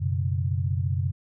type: chord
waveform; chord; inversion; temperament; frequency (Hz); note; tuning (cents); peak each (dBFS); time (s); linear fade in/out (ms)
sine; F# suspended fourth; none; equal; 92.5 / 123.47 / 138.59; F#2 / B2 / C#3; 0 / 0 / 0; -25 / -29 / -29; 0-1.12; 20
effects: none